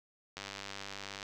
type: click train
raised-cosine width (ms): 0.2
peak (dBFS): -24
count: 86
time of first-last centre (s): 0.37-1.229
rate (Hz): 99
effects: none